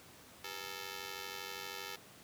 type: ring-modulated tone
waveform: 5% pulse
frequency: 440 Hz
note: A4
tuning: in tune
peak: -28 dBFS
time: 0.44-1.96 s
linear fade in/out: 5 ms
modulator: 46.3 Hz
effects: pink hiss -57 dBFS RMS until 2.23 s + high-pass 100 Hz 12 dB/octave